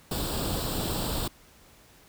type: noise with comb filter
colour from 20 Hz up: pink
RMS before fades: -30 dBFS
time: 0.11-1.28 s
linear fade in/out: 5 ms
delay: 0.24 ms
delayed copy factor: +0.7
effects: pink hiss -56 dBFS RMS until 2.08 s